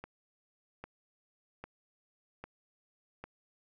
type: click train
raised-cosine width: 0.5 ms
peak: -28 dBFS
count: 5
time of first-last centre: 0.04-3.24 s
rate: 1.25 Hz
effects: none